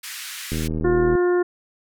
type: band-pass noise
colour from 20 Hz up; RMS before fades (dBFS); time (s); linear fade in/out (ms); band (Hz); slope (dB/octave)
pink; -34; 0.03-0.68; 10; 1600 to 15000; 24
type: click train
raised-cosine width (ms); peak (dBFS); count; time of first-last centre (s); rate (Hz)
3; -14; 51; 0.52-1.153; 79
type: harmonic tone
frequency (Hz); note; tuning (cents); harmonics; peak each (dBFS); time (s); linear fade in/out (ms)
355.7; F4; +32; 1 / 2 / 3 / 4 / 5; -16 / -31 / -32 / -32 / -35; 0.84-1.43; 10
effects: none